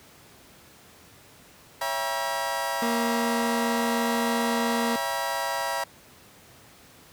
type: chord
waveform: 30% pulse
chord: C# diminished seventh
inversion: none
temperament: just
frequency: 554.4 / 665.2 / 798.3 / 957.9 Hz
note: C#5 / E5 / G5 / Bb5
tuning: 0 / +16 / +31 / +47 cents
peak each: -32 / -30 / -31 / -27 dBFS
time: 1.81-5.84 s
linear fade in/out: 5 ms
type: tone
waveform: 30% pulse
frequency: 233.7 Hz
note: A#3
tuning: 5 cents sharp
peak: -23 dBFS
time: 2.82-4.96 s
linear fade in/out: 2 ms
effects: pink hiss -52 dBFS RMS until 7.12 s + high-pass 80 Hz 12 dB/octave